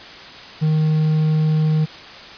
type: tone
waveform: triangle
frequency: 155.56 Hz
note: D#3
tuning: in tune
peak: -12 dBFS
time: 0.61-1.86 s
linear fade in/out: 20 ms
effects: white hiss -37 dBFS RMS until 2.37 s + resampled to 11025 Hz